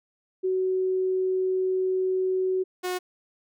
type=tone pair in turn; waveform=sine / sawtooth; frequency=373.9 / 363.7 Hz; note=F#4 / F#4; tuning=+18 / -30 cents; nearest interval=unison; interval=48 cents; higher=first; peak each=-22 / -23 dBFS; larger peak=first; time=0.43-2.64 / 2.83-2.99 s; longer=first; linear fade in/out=20 ms; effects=none